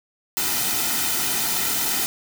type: noise with comb filter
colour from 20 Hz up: white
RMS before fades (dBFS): -23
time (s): 0.37-2.06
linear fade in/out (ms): 0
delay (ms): 1.8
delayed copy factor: -0.65
effects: none